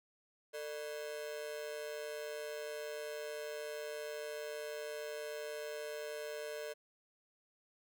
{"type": "ring-modulated tone", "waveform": "45% pulse", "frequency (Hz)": 523.3, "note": "C5", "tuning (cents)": 0, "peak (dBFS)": -38, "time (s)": [0.53, 6.74], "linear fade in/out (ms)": 20, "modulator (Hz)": 74.9, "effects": []}